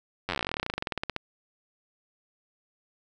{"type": "slowing click train", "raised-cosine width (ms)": 0.3, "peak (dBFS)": -13, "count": 30, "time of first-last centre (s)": [0.29, 1.163], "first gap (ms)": 10, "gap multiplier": 1.07, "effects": []}